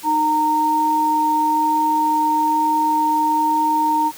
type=tone pair together; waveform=sine; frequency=307.7 / 922 Hz; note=D#4 / A#5; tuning=-19 / -19 cents; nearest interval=octave + perfect fifth; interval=1900 cents; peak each=-23 / -15 dBFS; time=0.03-4.12 s; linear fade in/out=50 ms; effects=white hiss -39 dBFS RMS until 4.17 s